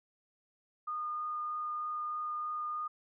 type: tone with vibrato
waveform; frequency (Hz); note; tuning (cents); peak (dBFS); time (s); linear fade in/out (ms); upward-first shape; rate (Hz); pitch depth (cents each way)
sine; 1222; D#6; -32; -34; 0.87-2.88; 10; triangle; 3.2; 8
effects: none